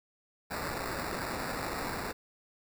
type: noise with sample-and-hold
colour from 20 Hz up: blue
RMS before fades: -36 dBFS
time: 0.5-2.13 s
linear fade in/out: 20 ms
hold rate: 3150 Hz
effects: none